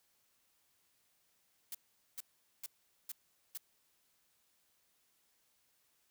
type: noise bursts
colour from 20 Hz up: blue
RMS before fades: -43 dBFS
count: 5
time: 1.72-3.575 s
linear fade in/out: 2 ms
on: 27 ms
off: 430 ms
effects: white hiss -75 dBFS RMS until 6.1 s